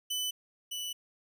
sawtooth tone pair in turn, 3000 / 2971 Hz, F#7 / F#7, +23 / +6 cents, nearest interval unison, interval 17 cents, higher first, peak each -28 / -32 dBFS, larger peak first, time 0.1-0.31 / 0.71-0.93 s, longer second, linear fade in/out 10 ms, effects none

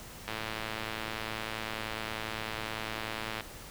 click train, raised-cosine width 0.3 ms, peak -19 dBFS, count 345, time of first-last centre 0.28-3.407 s, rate 110 Hz, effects pink hiss -47 dBFS RMS until 3.7 s

